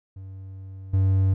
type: tone with level steps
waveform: triangle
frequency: 95.7 Hz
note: G2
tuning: 41 cents flat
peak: -34 / -15 dBFS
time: 0.16-1.34 s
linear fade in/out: 5 ms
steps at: 0.93 s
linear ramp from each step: 10 ms
effects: none